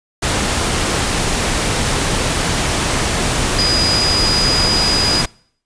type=tone in noise; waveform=sine; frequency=4929 Hz; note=D#8; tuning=17 cents flat; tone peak=-14 dBFS; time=3.58-5.22 s; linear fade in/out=10 ms; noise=pink; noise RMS=-17 dBFS; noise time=0.22-5.26 s; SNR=0 dB; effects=noise-tail reverb RT60 0.6 s tail -25 dB re dry + resampled to 22050 Hz

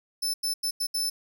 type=tone bursts at uneven times; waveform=sawtooth; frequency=5274 Hz; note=E8; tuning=in tune; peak=-23 dBFS; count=5; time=0.22-0.34 / 0.43-0.54 / 0.63-0.71 / 0.8-0.87 / 0.94-1.1 s; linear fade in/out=10 ms; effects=none

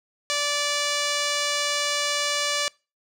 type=tone; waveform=5% pulse; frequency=582 Hz; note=D5; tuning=16 cents flat; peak=-11 dBFS; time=0.3-2.68 s; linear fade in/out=0 ms; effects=noise-tail reverb RT60 0.3 s tail -25 dB re dry + low-pass 10000 Hz 12 dB/octave

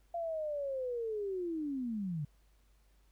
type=linear sweep; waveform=sine; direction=down; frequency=691 to 140 Hz; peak=-34 dBFS; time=0.14-2.25 s; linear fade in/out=5 ms; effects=added 50 Hz sine -64 dBFS peak until 3.11 s + pink hiss -74 dBFS RMS until 3.11 s

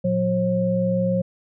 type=tone cluster; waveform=sine; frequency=115.3 / 181.9 / 538 Hz; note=A#2 / F#3 / C5; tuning=-19 / -29 / +48 cents; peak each=-28 / -21 / -22 dBFS; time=0.04-1.22 s; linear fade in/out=10 ms; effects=none

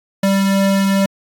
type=tone pair together; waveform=square; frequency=195.54 / 589 Hz; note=G3 / D5; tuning=-4 / +5 cents; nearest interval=octave + perfect fifth; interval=1909 cents; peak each=-13 / -25 dBFS; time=0.23-1.06 s; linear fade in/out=5 ms; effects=AAC 64 kbps

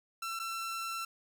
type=tone with dropouts; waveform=sawtooth; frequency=1345 Hz; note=E6; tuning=34 cents sharp; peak=-32 dBFS; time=0.22-1.05 s; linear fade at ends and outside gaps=5 ms; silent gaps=0.392-0.397 s; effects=12-bit

